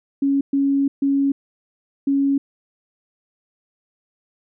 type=tone bursts at uneven times; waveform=sine; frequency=277.2 Hz; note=C#4; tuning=in tune; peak=-15 dBFS; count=4; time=0.22-0.41 / 0.53-0.88 / 1.02-1.32 / 2.07-2.38 s; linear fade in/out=5 ms; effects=none